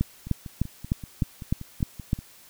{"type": "two click trains", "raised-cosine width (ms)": 5, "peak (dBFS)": [-10, -24], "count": [8, 11], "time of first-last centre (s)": [[0.01, 2.131], [0.27, 2.189]], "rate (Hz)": [3.3, 5.21], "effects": ["white hiss -52 dBFS RMS until 2.49 s"]}